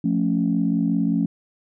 sine chord, F augmented, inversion none, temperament equal, 174.61 / 220 / 277.2 Hz, F3 / A3 / C#4, 0 / 0 / 0 cents, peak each -22 dBFS, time 0.04-1.26 s, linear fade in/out 5 ms, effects tanh soft clip ceiling -9 dBFS

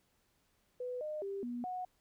sine tone with pitch steps, 497.6 / 610 / 395 / 241.9 / 733 Hz, B4 / D#5 / G4 / B3 / F#5, +13 / -34 / +13 / -36 / -16 cents, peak -37 dBFS, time 0.8-1.85 s, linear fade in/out 5 ms, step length 210 ms, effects pink hiss -75 dBFS RMS until 2 s

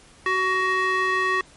square tone with band-pass filter, 374.5 Hz, F#4, 21 cents sharp, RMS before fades -22 dBFS, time 0.26-1.41 s, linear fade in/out 2 ms, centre 1600 Hz, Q 2.7, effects pink hiss -51 dBFS RMS until 1.56 s + MP3 48 kbps

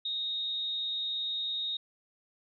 sine tone with amplitude modulation, 3729 Hz, A#7, in tune, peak -29 dBFS, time 0.05-1.77 s, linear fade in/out 5 ms, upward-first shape sine, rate 237 Hz, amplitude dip 40%, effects none

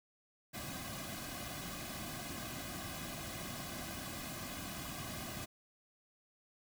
pink noise with comb filter, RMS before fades -44 dBFS, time 0.53-5.46 s, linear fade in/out 20 ms, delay 2.2 ms, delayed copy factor -0.8, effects none

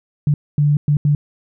sine tone bursts at uneven times, 146.6 Hz, D3, 3 cents flat, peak -11 dBFS, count 4, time 0.27-0.34 / 0.58-0.77 / 0.88-0.97 / 1.05-1.15 s, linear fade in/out 2 ms, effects none

